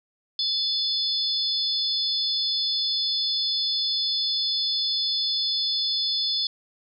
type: tone cluster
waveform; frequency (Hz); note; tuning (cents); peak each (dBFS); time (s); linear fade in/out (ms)
sine; 3482 / 4349 / 5060; A7 / C#8 / D#8; -19 / -34 / +28; -27; 0.39-6.47; 2
effects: none